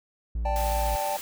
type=tone; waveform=triangle; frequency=56.8 Hz; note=A#1; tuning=44 cents flat; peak=-24 dBFS; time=0.35-0.96 s; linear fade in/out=5 ms
type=chord; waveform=triangle; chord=D suspended fourth; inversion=none; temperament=equal; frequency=587.3 / 784 / 880 Hz; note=D5 / G5 / A5; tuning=0 / 0 / 0 cents; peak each=-29 / -28 / -29 dBFS; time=0.45-1.17 s; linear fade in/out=5 ms
type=noise; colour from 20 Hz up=white; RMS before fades=-37 dBFS; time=0.56-1.21 s; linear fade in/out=0 ms
effects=none